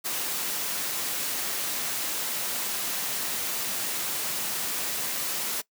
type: noise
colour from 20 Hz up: white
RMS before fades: -30 dBFS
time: 0.04-5.62 s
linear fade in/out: 20 ms
effects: noise-tail reverb RT60 0.1 s tail -20 dB re dry + high-pass 150 Hz 12 dB/octave